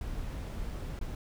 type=noise with dropouts; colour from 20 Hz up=brown; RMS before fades=-37 dBFS; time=0.01-1.15 s; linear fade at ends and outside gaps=2 ms; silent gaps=0.991-1.012 s; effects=none